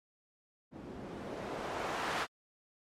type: noise with low-pass filter sweep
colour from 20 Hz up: blue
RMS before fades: -39 dBFS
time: 0.71-2.27 s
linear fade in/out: 50 ms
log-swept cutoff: 240 to 1300 Hz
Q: 0.84
effects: MP3 64 kbps